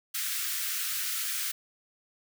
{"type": "high-pass noise", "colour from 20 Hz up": "white", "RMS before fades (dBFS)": -32, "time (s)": [0.14, 1.52], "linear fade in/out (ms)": 10, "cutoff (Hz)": 1300, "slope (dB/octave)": 48, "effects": []}